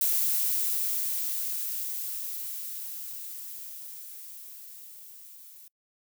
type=noise with level ramp; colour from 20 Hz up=violet; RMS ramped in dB=-25 to -50 dBFS; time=0.01-5.68 s; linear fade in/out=2 ms; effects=noise-tail reverb RT60 0.1 s tail -25 dB re dry